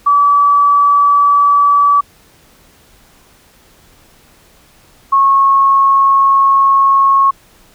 sine tone pair in turn, 1149 / 1094.2 Hz, D6 / C#6, -38 / -23 cents, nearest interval minor second, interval 85 cents, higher first, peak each -6 dBFS, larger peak neither, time 0.06-2.01 / 5.12-7.31 s, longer second, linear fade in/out 10 ms, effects pink hiss -47 dBFS RMS until 7.74 s

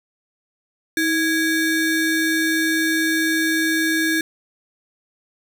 square ring-modulated tone, 987.8 Hz, B5, in tune, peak -15 dBFS, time 0.97-4.21 s, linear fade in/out 2 ms, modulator 668 Hz, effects none

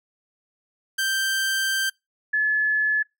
sawtooth / sine tone pair in turn, 1568 / 1717.8 Hz, G6 / A6, 0 / -42 cents, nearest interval major second, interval 158 cents, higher second, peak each -18 dBFS, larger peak neither, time 0.98-1.9 / 2.33-3.03 s, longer first, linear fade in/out 10 ms, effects noise-tail reverb RT60 0.2 s tail -25 dB re dry

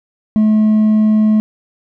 sine tone with hard clipping, 215.2 Hz, A3, 38 cents flat, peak -9 dBFS, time 0.36-1.4 s, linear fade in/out 0 ms, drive 2 dB, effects none

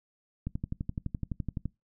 click train, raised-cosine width 5 ms, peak -20 dBFS, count 15, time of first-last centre 0.47-1.656 s, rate 11.8 Hz, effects noise-tail reverb RT60 0.2 s tail -23 dB re dry

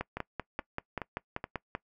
two click trains, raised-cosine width 0.5 ms, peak -20 / -18 dBFS, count 4 / 10, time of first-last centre 0.17-1.441 / 0.01-1.751 s, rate 2.36 / 5.17 Hz, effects noise-tail reverb RT60 0.1 s tail -22 dB re dry

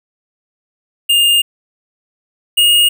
square tone pair in turn, 2822 / 2856 Hz, F7 / F7, +17 / +38 cents, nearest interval unison, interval 21 cents, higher second, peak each -9 / -8 dBFS, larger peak second, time 1.09-1.42 / 2.57-2.89 s, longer first, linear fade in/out 10 ms, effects none

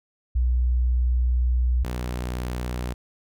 sine / sawtooth tone pair in turn, 61.4 / 61.4 Hz, B1 / B1, -9 / -9 cents, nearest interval unison, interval 0 cents, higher neither, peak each -18 / -23 dBFS, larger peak first, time 0.35-1.84 / 1.84-2.94 s, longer first, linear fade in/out 10 ms, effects none

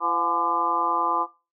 harmonic tone with a mistuned harmonic, 169.9 Hz, F3, 47 cents flat, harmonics 2 / 3 / 4 / 5 / 6 / 7, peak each -34 / -36 / -33 / -29 / -24 / -24 dBFS, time 0-1.27 s, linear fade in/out 50 ms, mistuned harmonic 4, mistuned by +83 cents, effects noise-tail reverb RT60 0.3 s tail -20 dB re dry

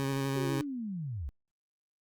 20% pulse tone with vibrato, 136.6 Hz, C#3, 25 cents flat, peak -25 dBFS, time 0-0.61 s, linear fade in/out 0 ms, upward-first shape square, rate 12 Hz, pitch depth 14 cents each way
sine linear sweep, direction down, 392 to 59.5 Hz, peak -34 dBFS, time 0.36-1.29 s, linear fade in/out 0 ms
effects Opus 48 kbps

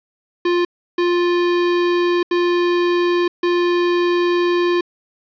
square tone bursts at uneven times, 350.6 Hz, F4, 7 cents sharp, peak -15 dBFS, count 4, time 0.45-0.65 / 0.98-2.23 / 2.31-3.28 / 3.43-4.81 s, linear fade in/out 5 ms, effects resampled to 11025 Hz + 7-bit

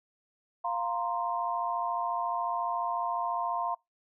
sine chord, F suspended fourth, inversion none, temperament equal, 698.5 / 932.3 / 1046.5 Hz, F5 / Bb5 / C6, 0 / 0 / 0 cents, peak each -33 dBFS, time 0.64-3.75 s, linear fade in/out 10 ms, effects noise-tail reverb RT60 0.2 s tail -26 dB re dry

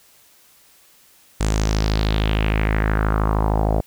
sawtooth tone with low-pass filter sweep, 53.1 Hz, G#1, 39 cents sharp, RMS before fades -19 dBFS, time 1.4-3.81 s, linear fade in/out 10 ms, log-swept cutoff 8100 to 650 Hz, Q 3.2, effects white hiss -53 dBFS RMS until 3.86 s

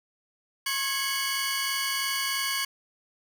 sawtooth tone cluster, 1081 / 1660 / 2205 / 2957 / 4604 Hz, C#6 / G#6 / C#7 / F#7 / D8, -44 / -1 / -10 / -2 / -35 cents, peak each -30 dBFS, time 0.66-2.65 s, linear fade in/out 5 ms, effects none

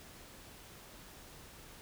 silence, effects pink hiss -54 dBFS RMS until 1.81 s

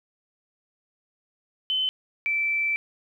sine tone pair in turn, 3050 / 2328 Hz, G7 / D7, -48 / -16 cents, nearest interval perfect fourth, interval 468 cents, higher first, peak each -22 dBFS, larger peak neither, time 1.7-1.89 / 2.26-2.76 s, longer second, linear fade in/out 0 ms, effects 10-bit

